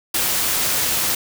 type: noise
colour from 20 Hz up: white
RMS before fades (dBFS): -20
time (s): 0.14-1.15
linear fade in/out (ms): 5
effects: none